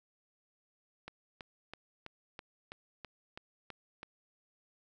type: click train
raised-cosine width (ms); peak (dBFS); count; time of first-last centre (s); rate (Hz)
0.3; -28; 10; 1.08-4.031; 3.05
effects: none